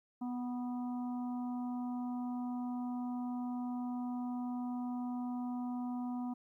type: harmonic tone with a mistuned harmonic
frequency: 246.9 Hz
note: B3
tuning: in tune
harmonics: 1 / 3 / 4 / 5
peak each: -36 / -47 / -51 / -57 dBFS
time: 0.21-6.34 s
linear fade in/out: 10 ms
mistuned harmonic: 4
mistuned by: -16 cents
effects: 13-bit